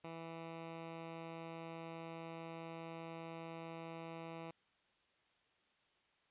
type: tone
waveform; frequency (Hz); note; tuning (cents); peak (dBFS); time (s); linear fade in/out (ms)
10% pulse; 164.81; E3; 0; -38; 0.04-4.51; 5
effects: white hiss -75 dBFS RMS until 6.3 s + resampled to 8000 Hz